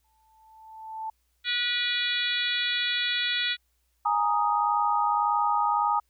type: tone with exponential growth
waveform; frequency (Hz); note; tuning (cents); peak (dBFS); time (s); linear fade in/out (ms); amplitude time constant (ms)
sine; 881; A5; +2; -29; 0.04-1.1; 5; 230
type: harmonic tone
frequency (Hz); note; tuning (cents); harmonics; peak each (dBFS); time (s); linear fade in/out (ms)
485.9; B4; -28; 3 / 4 / 5 / 6 / 7 / 8 / 9; -33 / -32 / -33 / -39 / -29 / -31 / -39; 1.44-3.57; 50
type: chord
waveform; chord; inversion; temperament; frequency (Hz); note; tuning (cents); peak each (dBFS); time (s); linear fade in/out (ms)
sine; Ab suspended second; none; equal; 830.6 / 932.3 / 1244.5; Ab5 / Bb5 / Eb6; 0 / 0 / 0; -26; 4.05-6; 10
effects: added 60 Hz sine -70 dBFS peak until 6.09 s + white hiss -74 dBFS RMS until 6.09 s